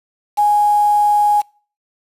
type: tone with quantisation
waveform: sine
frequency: 830.6 Hz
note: G#5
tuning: in tune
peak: -10 dBFS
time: 0.37-1.42 s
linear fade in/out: 20 ms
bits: 5
effects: noise-tail reverb RT60 0.4 s tail -25 dB re dry + resampled to 32000 Hz